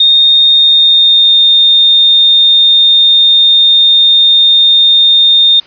sine tone with pitch glide, 3680 to 3650 Hz, A#7 to A#7, -23 to -37 cents, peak -3 dBFS, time 0-5.6 s, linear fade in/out 5 ms, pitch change -14 cents, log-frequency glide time 0.51-1.37 s, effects white hiss -38 dBFS RMS until 5.66 s + resampled to 11025 Hz

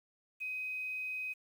sine tone with quantisation, 2517 Hz, D#7, 19 cents sharp, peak -36 dBFS, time 0.4-1.34 s, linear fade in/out 20 ms, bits 10, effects none

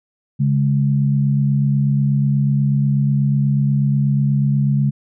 sine tone pair together, 140.59 / 208.8 Hz, C#3 / G#3, +25 / +10 cents, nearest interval perfect fifth, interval 685 cents, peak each -14 / -20 dBFS, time 0.39-4.91 s, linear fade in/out 20 ms, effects none

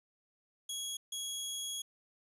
20% pulse tone bursts at uneven times, 3322 Hz, G#7, in tune, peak -32 dBFS, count 2, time 0.69-0.97 / 1.12-1.82 s, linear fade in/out 5 ms, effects resampled to 32000 Hz + 11-bit

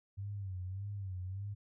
sine tone with vibrato, 96.4 Hz, G2, 28 cents flat, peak -38 dBFS, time 0.17-1.55 s, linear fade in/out 20 ms, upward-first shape sine, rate 1.7 Hz, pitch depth 100 cents each way, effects none

